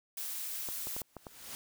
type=noise; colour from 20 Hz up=blue; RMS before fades=-39 dBFS; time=0.17-1.02 s; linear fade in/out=5 ms
type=clicks; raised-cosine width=1 ms; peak=-29 dBFS; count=6; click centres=0.688 / 0.871 / 0.965 / 1.017 / 1.167 / 1.268 s
type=noise with exponential growth; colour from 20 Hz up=white; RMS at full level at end=-42 dBFS; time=0.9-1.55 s; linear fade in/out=0 ms; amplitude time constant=140 ms
effects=none